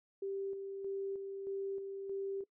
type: tone with tremolo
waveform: sine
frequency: 392 Hz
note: G4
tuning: in tune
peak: -36 dBFS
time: 0.22-2.44 s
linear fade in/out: 5 ms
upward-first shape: square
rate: 1.6 Hz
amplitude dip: 40%
effects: noise-tail reverb RT60 0.1 s tail -22 dB re dry